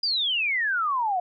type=exponential sweep; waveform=sine; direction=down; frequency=4925 to 698.5 Hz; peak=-22 dBFS; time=0.03-1.2 s; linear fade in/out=5 ms; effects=none